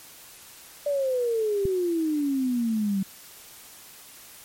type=exponential sweep; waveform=sine; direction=down; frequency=587.3 to 190 Hz; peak=-22 dBFS; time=0.86-3.03 s; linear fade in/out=5 ms
type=click; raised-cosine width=5 ms; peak=-17 dBFS; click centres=1.654 s
effects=white hiss -47 dBFS RMS until 4.44 s + MP3 64 kbps